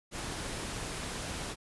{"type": "noise", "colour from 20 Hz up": "pink", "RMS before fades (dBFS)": -38, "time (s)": [0.11, 1.56], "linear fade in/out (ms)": 50, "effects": ["resampled to 24000 Hz"]}